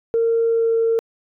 sine tone with pitch glide, 458.9 to 455.5 Hz, A#4 to A#4, -27 to -40 cents, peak -14 dBFS, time 0.14-0.99 s, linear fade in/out 0 ms, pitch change -13 cents, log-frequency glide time 0.47-0.74 s, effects tanh soft clip ceiling -10 dBFS

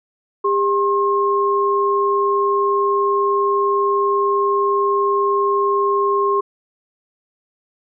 sine tone pair together, 401 / 1070.5 Hz, G4 / C6, +39 / +39 cents, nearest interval octave + perfect fourth, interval 1700 cents, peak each -17 / -17 dBFS, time 0.44-6.41 s, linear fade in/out 10 ms, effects none

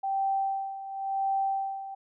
sine tone with tremolo, 780 Hz, G5, 9 cents flat, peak -24 dBFS, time 0.03-1.95 s, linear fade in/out 10 ms, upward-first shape sine, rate 0.94 Hz, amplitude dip 75%, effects none

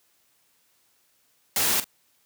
white noise with echo, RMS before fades -23 dBFS, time 1.56-1.8 s, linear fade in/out 2 ms, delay 43 ms, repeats 1, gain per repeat -13 dB, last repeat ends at 1.843 s, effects white hiss -66 dBFS RMS until 2.25 s + high-pass 60 Hz 12 dB/octave

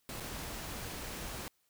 pink noise with dropouts, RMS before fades -42 dBFS, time 0.09-1.48 s, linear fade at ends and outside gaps 0 ms, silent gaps 0.2-0.205 s, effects white hiss -75 dBFS RMS until 1.69 s

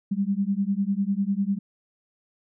sine beating tone pair, 193.6 / 203.6 Hz, G3 / G#3, -21 / -34 cents, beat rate 10 Hz, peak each -25 / -25 dBFS, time 0.11-1.59 s, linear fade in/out 10 ms, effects none

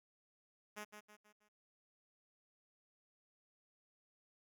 5% pulse tone with echo, 210 Hz, G#3, 19 cents sharp, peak -34 dBFS, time 0.76-0.85 s, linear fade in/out 20 ms, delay 160 ms, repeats 4, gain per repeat -7 dB, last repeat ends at 1.49 s, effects none

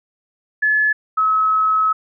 sine tone pair in turn, 1717 / 1286.3 Hz, A6 / E6, -43 / -43 cents, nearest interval perfect fourth, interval 500 cents, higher first, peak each -13 dBFS, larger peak neither, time 0.62-0.93 / 1.17-1.93 s, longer second, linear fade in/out 10 ms, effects none

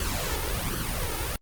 pink noise with flanger, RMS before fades -29 dBFS, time 0-1.36 s, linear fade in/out 2 ms, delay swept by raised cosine 0.64 to 2.34 ms, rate 1.3 Hz, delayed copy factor +0.65, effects Opus 48 kbps

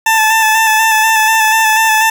20% pulse tone with vibrato, 880 Hz, A5, in tune, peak -3 dBFS, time 0.06-2.1 s, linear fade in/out 5 ms, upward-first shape square, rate 4.1 Hz, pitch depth 21 cents each way, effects 7-bit

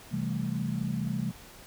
sine chord, A minor seventh, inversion first, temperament equal, 130.81 / 164.81 / 196 / 220 Hz, C3 / E3 / G3 / A3, 0 / 0 / 0 / 0 cents, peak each -34 dBFS, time 0.11-1.32 s, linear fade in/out 20 ms, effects pink hiss -50 dBFS RMS until 1.66 s

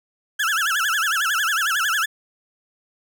35% pulse tone with vibrato, 1499 Hz, F#6, 22 cents sharp, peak -17 dBFS, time 0.39-2.06 s, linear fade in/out 10 ms, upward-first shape sine, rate 11 Hz, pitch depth 250 cents each way, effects none

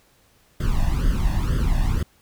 brown noise with flanger, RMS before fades -20 dBFS, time 0.6-2.03 s, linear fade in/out 5 ms, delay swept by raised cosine 0.61 to 1.14 ms, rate 2.1 Hz, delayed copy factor +0.9, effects pink hiss -59 dBFS RMS until 2.21 s

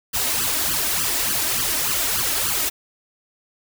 white noise with flanger, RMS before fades -22 dBFS, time 0.13-2.7 s, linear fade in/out 20 ms, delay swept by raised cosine 0.64 to 3.24 ms, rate 3.4 Hz, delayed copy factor +1, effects none

